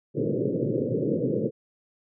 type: band-pass noise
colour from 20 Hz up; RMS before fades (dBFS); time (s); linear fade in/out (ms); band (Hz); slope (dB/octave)
white; -26; 0.14-1.51; 50; 110 to 540; 96
effects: none